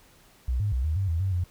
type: tone with pitch steps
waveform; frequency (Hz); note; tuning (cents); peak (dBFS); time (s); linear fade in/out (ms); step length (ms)
sine; 62.3 / 103.3 / 63.4 / 78.1 / 97.1 / 82.2 / 95.8 / 88.8; B1 / G#2 / B1 / D#2 / G2 / E2 / G2 / F2; +16 / -9 / +46 / +7 / -16 / -4 / -39 / +29; -23; 0.48-1.44; 5; 120
effects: pink hiss -57 dBFS RMS until 1.5 s

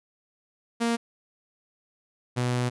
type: tone pair in turn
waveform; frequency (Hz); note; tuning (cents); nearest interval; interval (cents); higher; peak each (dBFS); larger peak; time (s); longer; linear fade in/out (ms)
sawtooth; 233.1 / 123.48; A#3 / B2; 0 / 0; major seventh; 1100; first; -19 / -20; first; 0.8-0.97 / 2.36-2.7; second; 20
effects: resampled to 24000 Hz

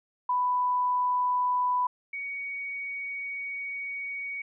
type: tone pair in turn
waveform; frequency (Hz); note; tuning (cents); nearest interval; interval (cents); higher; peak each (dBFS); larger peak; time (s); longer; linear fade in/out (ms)
sine; 993 / 2243; B5 / C#7; +9 / +20; octave + major second; 1411; second; -23 / -32; first; 0.29-1.87 / 2.13-4.42; second; 5
effects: none

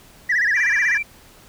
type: tone with vibrato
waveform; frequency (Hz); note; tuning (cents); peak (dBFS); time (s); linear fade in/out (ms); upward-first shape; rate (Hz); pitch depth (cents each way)
sine; 1811; A6; +49; -14; 0.29-0.98; 10; sine; 16; 170
type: tone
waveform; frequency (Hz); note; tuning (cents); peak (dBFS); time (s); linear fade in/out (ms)
sine; 2349; D7; 0; -21; 0.55-1.03; 10
effects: tanh soft clip ceiling -13 dBFS + pink hiss -48 dBFS RMS until 1.48 s

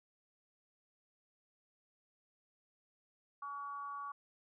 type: tone with amplitude modulation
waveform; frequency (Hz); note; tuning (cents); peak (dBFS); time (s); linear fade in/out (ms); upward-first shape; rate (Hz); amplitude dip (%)
sine; 1133; C#6; +37; -38; 3.42-4.12; 5; sine; 290; 65
effects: none

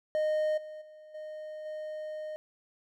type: tone with level steps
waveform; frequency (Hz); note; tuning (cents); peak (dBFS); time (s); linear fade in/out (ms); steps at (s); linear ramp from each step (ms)
triangle; 616; D#5; -17; -24 / -39 / -47 / -37 / -34; 0.15-2.36; 0; 0.57 / 0.81 / 1.14 / 1.65; 10
effects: none

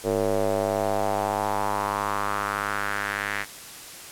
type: tone with band-pass filter sweep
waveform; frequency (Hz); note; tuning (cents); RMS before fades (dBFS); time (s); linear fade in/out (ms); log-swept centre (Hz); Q
square; 50.8; G#1; -38; -26; 0.03-3.46; 50; 480 to 1900; 3
effects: white hiss -41 dBFS RMS until 4.11 s + low-pass 12000 Hz 12 dB/octave

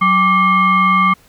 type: tone with frequency modulation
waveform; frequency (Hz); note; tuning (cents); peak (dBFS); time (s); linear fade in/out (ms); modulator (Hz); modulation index
sine; 1170; D6; -7; -9; 0.01-1.14; 10; 984; 0.83
effects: pink hiss -50 dBFS RMS until 1.28 s

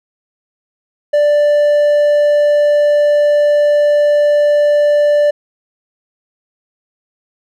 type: tone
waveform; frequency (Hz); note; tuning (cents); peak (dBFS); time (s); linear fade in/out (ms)
triangle; 588; D5; +2; -6; 1.13-5.31; 10
effects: none

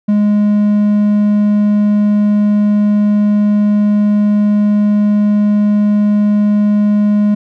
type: tone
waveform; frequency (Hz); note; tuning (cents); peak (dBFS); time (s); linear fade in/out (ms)
triangle; 207.7; G#3; 0; -6; 0.08-7.35; 10
effects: none

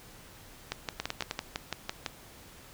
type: two click trains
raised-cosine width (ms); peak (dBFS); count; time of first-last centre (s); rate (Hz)
0.2; -14 / -14; 4 / 9; 1-1.311 / 0.72-2.062; 9.64 / 5.96
effects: pink hiss -52 dBFS RMS until 2.73 s

